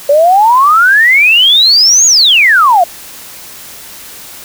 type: exponential two-way sweep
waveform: sine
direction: up then down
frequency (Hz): 557 to 6840 to 662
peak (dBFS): -3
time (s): 0.09-2.84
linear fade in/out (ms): 5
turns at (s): 2.06
effects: white hiss -30 dBFS RMS until 4.44 s